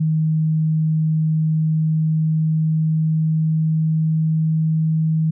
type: tone with pitch glide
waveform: sine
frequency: 157.4 to 158.86 Hz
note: D#3 to D#3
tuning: +20 to +36 cents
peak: -15 dBFS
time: 0-5.31 s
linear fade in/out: 10 ms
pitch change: +16 cents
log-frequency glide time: 1.35-4.93 s
effects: none

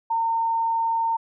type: tone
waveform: sine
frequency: 912 Hz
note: A#5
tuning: 38 cents flat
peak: -20 dBFS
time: 0.1-1.17 s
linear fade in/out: 10 ms
effects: none

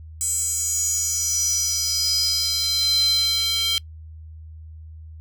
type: tone with high-pass filter sweep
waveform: square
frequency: 452.7 Hz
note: A4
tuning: 49 cents sharp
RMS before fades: -22 dBFS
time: 0.21-3.78 s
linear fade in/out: 0 ms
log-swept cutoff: 7900 to 3400 Hz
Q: 8.5
effects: noise-tail reverb RT60 0.1 s tail -25 dB re dry + added 79 Hz sine -37 dBFS peak until 5.2 s

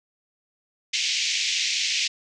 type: band-pass noise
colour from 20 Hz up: pink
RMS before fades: -25 dBFS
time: 0.93-2.08 s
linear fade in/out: 10 ms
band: 2200 to 6700 Hz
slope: 48 dB/octave
effects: none

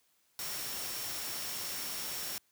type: tone in noise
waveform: sine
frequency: 5500 Hz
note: F8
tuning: 27 cents flat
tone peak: -45 dBFS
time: 0.39-2.38 s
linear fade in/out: 0 ms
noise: white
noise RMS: -39 dBFS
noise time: 0.39-2.38 s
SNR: -9 dB
effects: white hiss -72 dBFS RMS until 2.51 s + high-pass 60 Hz 12 dB/octave

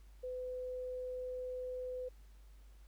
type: tone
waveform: sine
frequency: 505 Hz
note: B4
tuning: 39 cents sharp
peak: -39 dBFS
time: 0.23-2.09 s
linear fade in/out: 10 ms
effects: added 50 Hz sine -55 dBFS peak until 2.87 s + pink hiss -71 dBFS RMS until 2.87 s

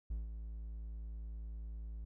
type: tone with ADSR envelope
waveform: triangle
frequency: 55 Hz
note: A1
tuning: in tune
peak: -33 dBFS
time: 0.1-2.05 s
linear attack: 8 ms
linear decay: 160 ms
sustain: -7 dB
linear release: 10 ms
effects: none

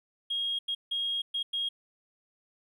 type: tone bursts at uneven times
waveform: triangle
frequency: 3265 Hz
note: G#7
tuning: 30 cents flat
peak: -25 dBFS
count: 5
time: 0.3-0.59 / 0.68-0.75 / 0.91-1.22 / 1.34-1.43 / 1.53-1.69 s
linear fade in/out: 10 ms
effects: tanh soft clip ceiling -26 dBFS

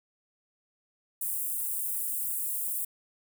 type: high-pass noise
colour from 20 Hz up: white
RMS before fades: -32 dBFS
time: 1.21-2.85 s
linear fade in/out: 5 ms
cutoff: 8400 Hz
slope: 48 dB/octave
effects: none

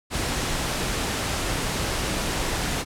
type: noise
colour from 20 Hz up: pink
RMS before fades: -26 dBFS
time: 0.1-2.85 s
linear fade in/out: 50 ms
effects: low-pass 10000 Hz 12 dB/octave

